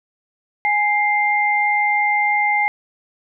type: tone pair together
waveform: sine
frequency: 830.6 / 2099 Hz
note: G#5 / C7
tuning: 0 / +5 cents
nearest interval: octave + major third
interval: 1605 cents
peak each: -18 / -17 dBFS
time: 0.65-2.68 s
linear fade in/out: 0 ms
effects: none